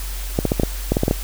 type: clicks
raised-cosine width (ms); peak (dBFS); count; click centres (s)
2; -3; 10; 0.389 / 0.453 / 0.519 / 0.598 / 0.634 / 0.92 / 0.969 / 1.034 / 1.081 / 1.111
effects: added 46 Hz sine -25 dBFS peak until 1.23 s + white hiss -34 dBFS RMS until 1.23 s